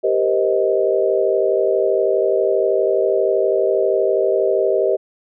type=chord; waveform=sine; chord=C minor seventh; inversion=second; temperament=just; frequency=392.4 / 470.9 / 523.3 / 627.9 Hz; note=G4 / Bb4 / C5 / Eb5; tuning=+2 / +18 / 0 / +16 cents; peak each=-18 / -21 / -21 / -19 dBFS; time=0.03-4.97 s; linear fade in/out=20 ms; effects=none